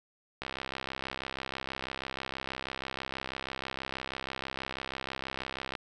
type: click train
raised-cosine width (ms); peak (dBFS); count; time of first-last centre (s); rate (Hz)
0.3; -19; 354; 0.42-5.752; 66.2
effects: none